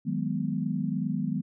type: chord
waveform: sine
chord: G# minor seventh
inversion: second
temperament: equal with one note detuned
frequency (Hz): 157.46 / 185 / 207.7 / 246.9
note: D#3 / F#3 / G#3 / B3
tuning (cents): +21 / 0 / 0 / 0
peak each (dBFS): -32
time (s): 0.05-1.42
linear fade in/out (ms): 20
effects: none

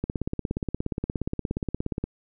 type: click train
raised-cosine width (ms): 3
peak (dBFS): -14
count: 35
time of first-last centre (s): 0.04-2.04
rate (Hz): 17
effects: none

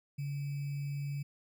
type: tone with sample-and-hold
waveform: sine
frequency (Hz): 141.9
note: C#3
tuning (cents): +41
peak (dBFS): -34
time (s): 0.18-1.23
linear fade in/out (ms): 10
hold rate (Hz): 2450
effects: none

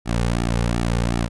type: tone with flanger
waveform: sawtooth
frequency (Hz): 58.27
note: A#1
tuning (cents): 0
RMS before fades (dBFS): -21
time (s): 0.05-1.29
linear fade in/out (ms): 50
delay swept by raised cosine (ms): 1.9 to 3.1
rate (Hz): 2.7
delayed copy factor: -1
effects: resampled to 24000 Hz

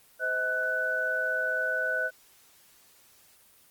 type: tone cluster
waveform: sine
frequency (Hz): 513 / 637 / 1492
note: C5 / D#5 / F#6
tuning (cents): -34 / +41 / +14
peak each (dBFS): -35 / -34 / -27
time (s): 0.19-2.11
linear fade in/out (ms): 50
effects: white hiss -59 dBFS RMS until 3.7 s + Opus 24 kbps

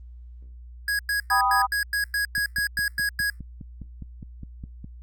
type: tone bursts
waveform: square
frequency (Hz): 1658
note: G#6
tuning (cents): -3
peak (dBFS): -23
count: 12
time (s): 0.88-3.3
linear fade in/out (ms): 2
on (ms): 110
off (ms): 100
type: chord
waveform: sine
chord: G augmented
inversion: none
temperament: equal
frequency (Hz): 784 / 987.8 / 1244.5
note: G5 / B5 / D#6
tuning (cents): 0 / 0 / 0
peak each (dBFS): -24 / -23 / -23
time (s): 1.3-1.67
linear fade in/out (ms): 20
type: click train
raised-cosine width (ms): 5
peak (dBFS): -25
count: 13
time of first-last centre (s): 2.38-4.844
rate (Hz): 4.87
effects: added 60 Hz sine -40 dBFS peak until 5.02 s + Opus 32 kbps

